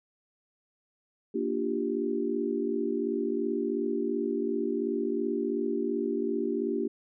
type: chord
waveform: sine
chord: G minor seventh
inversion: first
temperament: equal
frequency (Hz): 233.1 / 293.7 / 349.2 / 392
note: Bb3 / D4 / F4 / G4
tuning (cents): 0 / 0 / 0 / 0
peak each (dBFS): -33 / -33 / -33 / -31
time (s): 1.34-6.88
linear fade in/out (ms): 10
effects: none